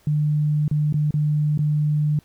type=tone with dropouts; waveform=sine; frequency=150 Hz; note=D3; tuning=37 cents sharp; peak=-17 dBFS; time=0.07-2.19 s; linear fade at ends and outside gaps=2 ms; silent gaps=0.68-0.712 / 0.926-0.941 / 1.108-1.14 / 1.576-1.59 s; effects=pink hiss -58 dBFS RMS until 2.24 s